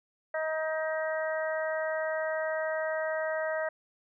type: harmonic tone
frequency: 315.5 Hz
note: D#4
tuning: 24 cents sharp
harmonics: 2 / 3 / 4 / 5 / 6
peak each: -30 / -41 / -41 / -38 / -38 dBFS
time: 0.34-3.69 s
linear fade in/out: 5 ms
effects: none